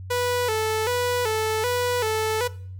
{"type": "tone with vibrato", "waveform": "sawtooth", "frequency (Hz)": 463.4, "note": "A#4", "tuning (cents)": -10, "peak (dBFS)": -18, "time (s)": [0.1, 2.48], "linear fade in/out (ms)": 10, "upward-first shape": "square", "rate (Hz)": 1.3, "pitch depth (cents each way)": 100, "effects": ["noise-tail reverb RT60 0.5 s tail -19 dB re dry", "added 93 Hz sine -34 dBFS peak until 2.79 s"]}